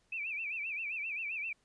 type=tone with vibrato; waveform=sine; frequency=2489 Hz; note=D#7; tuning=in tune; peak=-35 dBFS; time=0.12-1.53 s; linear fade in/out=5 ms; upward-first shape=sine; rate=7.6 Hz; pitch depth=150 cents each way; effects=pink hiss -73 dBFS RMS until 1.64 s + resampled to 22050 Hz